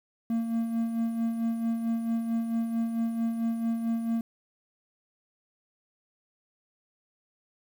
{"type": "tone with tremolo", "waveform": "triangle", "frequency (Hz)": 229, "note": "A#3", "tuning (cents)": -31, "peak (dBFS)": -22, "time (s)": [0.3, 4.21], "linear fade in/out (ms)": 2, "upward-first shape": "sine", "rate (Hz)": 4.5, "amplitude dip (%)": 50, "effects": ["9-bit"]}